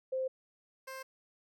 sine / 15% pulse tone pair in turn, 522 / 527.5 Hz, C5 / C5, -4 / +14 cents, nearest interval unison, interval 18 cents, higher second, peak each -31 / -36 dBFS, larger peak first, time 0.12-0.28 / 0.87-1.03 s, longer neither, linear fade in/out 10 ms, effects none

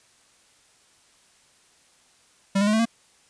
square tone with pitch steps, 196 / 204 / 212.3 / 220.9 / 229.9 Hz, G3 / G#3 / G#3 / A3 / A#3, 0 / -31 / +38 / +7 / -24 cents, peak -19 dBFS, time 2.55-2.855 s, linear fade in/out 10 ms, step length 61 ms, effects white hiss -59 dBFS RMS until 3.29 s + resampled to 22050 Hz

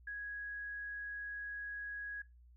sine tone, 1661.2 Hz, G#6, in tune, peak -40 dBFS, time 0.07-2.22 s, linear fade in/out 5 ms, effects noise-tail reverb RT60 0.2 s tail -17 dB re dry + added 60 Hz sine -58 dBFS peak until 2.56 s

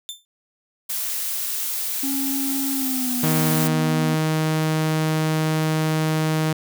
sawtooth tone with exponential decay, 3556 Hz, A7, 18 cents sharp, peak -23 dBFS, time 0.09-0.25 s, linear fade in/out 0 ms, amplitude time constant 33 ms
blue noise, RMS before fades -26 dBFS, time 0.89-3.68 s, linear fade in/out 10 ms
triangle tone with pitch glide, 272.4 to 244.1 Hz, C#4 to B3, -30 to -20 cents, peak -22 dBFS, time 2.03-4.15 s, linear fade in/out 5 ms, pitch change -190 cents, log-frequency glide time 2.73-3.21 s
sawtooth tone, 157 Hz, D#3, 16 cents sharp, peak -15 dBFS, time 3.23-6.53 s, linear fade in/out 5 ms
effects none

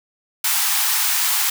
white high-pass noise, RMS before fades -19 dBFS, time 0.44-1.5 s, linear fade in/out 5 ms, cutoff 750 Hz, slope 96 dB/octave, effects none

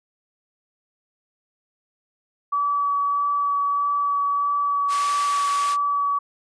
sine tone with vibrato, 1144 Hz, D6, 46 cents flat, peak -19 dBFS, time 2.52-6.19 s, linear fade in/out 10 ms, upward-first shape sine, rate 1.6 Hz, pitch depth 9 cents each way
pink high-pass noise, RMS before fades -32 dBFS, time 4.88-5.77 s, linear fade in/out 50 ms, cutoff 1300 Hz, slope 12 dB/octave
effects resampled to 22050 Hz

